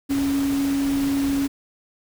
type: tone in noise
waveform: sine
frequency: 277.4 Hz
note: C#4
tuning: 1 cent sharp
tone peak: -19 dBFS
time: 0.09-1.48 s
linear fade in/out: 20 ms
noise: pink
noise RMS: -33 dBFS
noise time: 0.09-1.48 s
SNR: +11 dB
effects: none